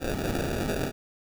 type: noise with sample-and-hold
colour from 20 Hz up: white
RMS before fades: -29 dBFS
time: 0-0.92 s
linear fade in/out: 50 ms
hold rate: 1050 Hz
effects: none